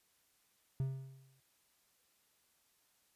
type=tone with exponential decay; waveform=triangle; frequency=133.4 Hz; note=C3; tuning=34 cents sharp; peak=-29 dBFS; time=0.8-1.4 s; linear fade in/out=0 ms; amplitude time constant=130 ms; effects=white hiss -74 dBFS RMS until 3.15 s + resampled to 32000 Hz